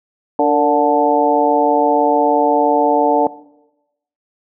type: harmonic tone with a mistuned harmonic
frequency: 146.1 Hz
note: D3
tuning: 9 cents flat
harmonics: 2 / 3 / 4 / 5 / 6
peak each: -17 / -17 / -17 / -17 / -17 dBFS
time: 0.39-3.27 s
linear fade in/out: 2 ms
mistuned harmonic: 3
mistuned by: +65 cents
effects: noise-tail reverb RT60 0.9 s tail -18 dB re dry